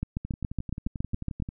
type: two click trains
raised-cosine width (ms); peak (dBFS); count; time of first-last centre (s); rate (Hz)
5; -22 / -16; 15 / 11; 0.25-1.489 / 0.03-1.423; 11.3 / 7.18
effects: none